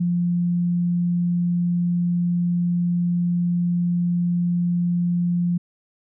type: tone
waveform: sine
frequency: 174.61 Hz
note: F3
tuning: in tune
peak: -18 dBFS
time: 0-5.58 s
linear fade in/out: 10 ms
effects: none